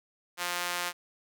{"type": "tone with high-pass filter", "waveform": "sawtooth", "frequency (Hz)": 176.3, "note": "F3", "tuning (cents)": 17, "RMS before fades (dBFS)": -33, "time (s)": [0.37, 0.93], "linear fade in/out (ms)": 50, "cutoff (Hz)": 1100, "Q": 0.71, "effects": []}